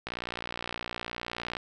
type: click train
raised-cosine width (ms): 0.3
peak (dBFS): -18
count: 90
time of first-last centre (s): 0.07-1.568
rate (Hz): 59.4
effects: none